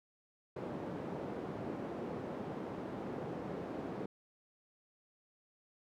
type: band-pass noise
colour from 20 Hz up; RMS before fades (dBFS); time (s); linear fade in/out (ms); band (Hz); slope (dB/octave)
white; -42; 0.56-4.06; 5; 150 to 450; 12
effects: none